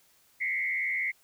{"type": "tone with frequency modulation", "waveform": "sine", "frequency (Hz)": 2102, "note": "C7", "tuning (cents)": 7, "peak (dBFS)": -27, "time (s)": [0.4, 1.12], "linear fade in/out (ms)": 20, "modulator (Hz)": 83.8, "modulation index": 1.4, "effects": ["white hiss -64 dBFS RMS until 1.23 s"]}